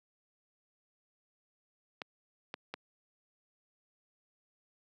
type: clicks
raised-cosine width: 0.3 ms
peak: -22 dBFS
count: 3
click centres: 2.018 / 2.541 / 2.74 s
effects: high-pass 200 Hz 12 dB/octave